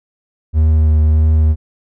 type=tone with vibrato; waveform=triangle; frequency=77.7 Hz; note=D#2; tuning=2 cents flat; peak=-6 dBFS; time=0.53-1.56 s; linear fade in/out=50 ms; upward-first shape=triangle; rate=1.6 Hz; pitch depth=20 cents each way; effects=none